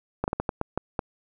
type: slowing click train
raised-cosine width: 1 ms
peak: -11 dBFS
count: 8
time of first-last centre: 0.24-0.992 s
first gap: 39 ms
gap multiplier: 1.33
effects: none